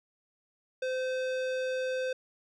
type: tone with low-pass filter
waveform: square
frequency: 515 Hz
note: C5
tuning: 28 cents flat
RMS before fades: -32 dBFS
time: 0.82-2.13 s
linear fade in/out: 5 ms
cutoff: 4600 Hz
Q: 0.65
effects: none